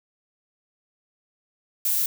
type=noise; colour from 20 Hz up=violet; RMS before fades=-23 dBFS; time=1.85-2.06 s; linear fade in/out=2 ms; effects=none